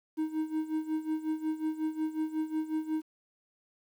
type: tone with tremolo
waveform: triangle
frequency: 313.3 Hz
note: D#4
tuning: 12 cents sharp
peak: -25 dBFS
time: 0.17-3.02 s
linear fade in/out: 20 ms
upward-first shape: sine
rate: 5.5 Hz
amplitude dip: 80%
effects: 10-bit